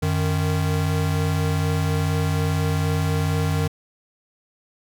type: tone pair together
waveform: square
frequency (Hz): 91.6 / 154.05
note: F#2 / D#3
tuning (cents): -17 / -17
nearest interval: major sixth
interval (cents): 900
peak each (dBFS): -23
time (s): 0.02-3.68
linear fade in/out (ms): 10
effects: none